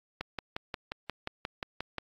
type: click train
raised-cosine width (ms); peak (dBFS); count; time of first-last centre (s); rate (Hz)
0.3; -18; 11; 0.21-1.983; 5.64
effects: AAC 48 kbps